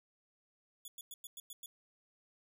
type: tone bursts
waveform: 10% pulse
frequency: 3419 Hz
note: G#7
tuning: 50 cents sharp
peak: -38 dBFS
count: 7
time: 0.85-1.66 s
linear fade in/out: 2 ms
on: 30 ms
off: 100 ms
effects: none